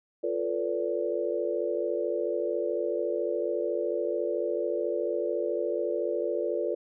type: chord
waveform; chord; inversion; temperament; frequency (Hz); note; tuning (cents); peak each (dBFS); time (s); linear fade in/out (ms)
sine; B half-diminished seventh; second; equal with one note detuned; 349.2 / 440 / 493.9 / 578.2; F4 / A4 / B4 / D5; 0 / 0 / 0 / -27; -32; 0.23-6.75; 10
effects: none